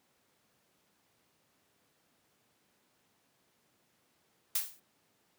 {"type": "noise with exponential decay", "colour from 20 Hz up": "blue", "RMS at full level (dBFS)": -27, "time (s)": [4.55, 4.8], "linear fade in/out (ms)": 5, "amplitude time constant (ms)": 54, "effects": ["pink hiss -72 dBFS RMS until 5.38 s", "high-pass 150 Hz 12 dB/octave"]}